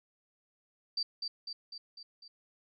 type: tone with echo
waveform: sine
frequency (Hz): 4658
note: D8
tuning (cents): -15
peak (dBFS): -30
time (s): 0.97-1.03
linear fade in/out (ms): 5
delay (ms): 250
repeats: 5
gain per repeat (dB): -4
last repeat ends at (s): 2.28
effects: none